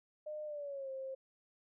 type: tone with pitch glide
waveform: sine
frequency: 607 to 531.5 Hz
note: D#5 to C5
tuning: -43 to +27 cents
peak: -40 dBFS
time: 0.26-1.15 s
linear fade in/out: 10 ms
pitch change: -230 cents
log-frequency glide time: 0.45-0.9 s
effects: none